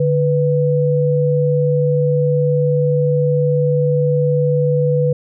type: tone pair together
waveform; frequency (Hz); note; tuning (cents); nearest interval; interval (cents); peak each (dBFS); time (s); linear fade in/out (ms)
sine; 146.84 / 493.9; D3 / B4; 0 / 0; octave + major sixth; 2100; -15; 0-5.13; 5
effects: none